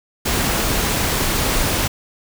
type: noise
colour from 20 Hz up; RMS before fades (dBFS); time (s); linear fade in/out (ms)
pink; -19; 0.25-1.88; 10
effects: none